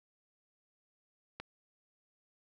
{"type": "click", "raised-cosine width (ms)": 0.3, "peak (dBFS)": -25, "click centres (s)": 1.4, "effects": []}